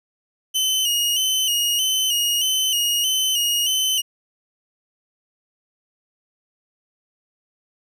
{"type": "tone with vibrato", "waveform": "sawtooth", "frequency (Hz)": 2960, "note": "F#7", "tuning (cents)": 0, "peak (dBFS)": -15, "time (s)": [0.54, 4.02], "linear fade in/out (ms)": 20, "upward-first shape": "square", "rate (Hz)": 1.6, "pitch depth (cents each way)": 52, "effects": []}